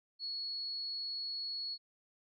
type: tone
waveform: sine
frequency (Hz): 4362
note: C#8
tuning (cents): -29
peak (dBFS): -37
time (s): 0.19-1.78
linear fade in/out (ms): 50
effects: none